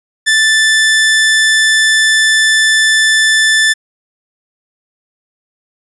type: tone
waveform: sawtooth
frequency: 1760 Hz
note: A6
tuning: in tune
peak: -4 dBFS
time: 0.26-3.74 s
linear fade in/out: 20 ms
effects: resampled to 24000 Hz